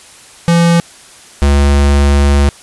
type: tone pair in turn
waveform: square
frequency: 169.8 / 70.82 Hz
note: F3 / C#2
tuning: -48 / +38 cents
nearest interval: octave + minor third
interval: 1514 cents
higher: first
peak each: -7 dBFS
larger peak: neither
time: 0.48-0.8 / 1.42-2.49 s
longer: second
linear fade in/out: 0 ms
effects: white hiss -38 dBFS RMS until 2.62 s + resampled to 24000 Hz